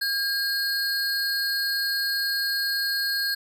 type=tone pair together; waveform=square; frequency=1617 / 4317 Hz; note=G#6 / C#8; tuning=-47 / -47 cents; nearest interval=octave + perfect fourth; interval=1700 cents; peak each=-27 dBFS; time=0.01-3.35 s; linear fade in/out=10 ms; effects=none